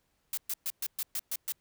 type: noise bursts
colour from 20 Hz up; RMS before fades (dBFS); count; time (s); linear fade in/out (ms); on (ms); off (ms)
blue; -33; 8; 0.33-1.522; 2; 44; 120
effects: pink hiss -75 dBFS RMS until 1.6 s